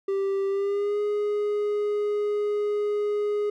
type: tone with pitch glide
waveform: triangle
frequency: 392 to 415.3 Hz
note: G4 to G#4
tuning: 0 to 0 cents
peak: -21 dBFS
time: 0.08-3.5 s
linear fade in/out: 5 ms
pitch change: +100 cents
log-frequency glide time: 0.48-1 s
effects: none